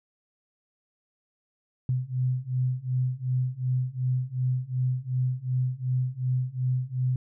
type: beating tone pair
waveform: sine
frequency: 126.1 / 128.8 Hz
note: B2 / C3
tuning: +36 / -27 cents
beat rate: 2.7 Hz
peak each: -28 / -27 dBFS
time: 1.89-7.16 s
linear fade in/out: 2 ms
effects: none